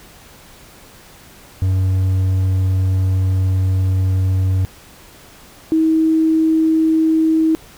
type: tone pair in turn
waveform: triangle / sine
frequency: 94.1 / 319.5 Hz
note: F#2 / D#4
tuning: +30 / +46 cents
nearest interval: octave + major sixth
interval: 2116 cents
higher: second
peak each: -11 dBFS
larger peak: neither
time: 1.62-4.65 / 5.72-7.55 s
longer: first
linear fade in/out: 0 ms
effects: pink hiss -43 dBFS RMS until 7.77 s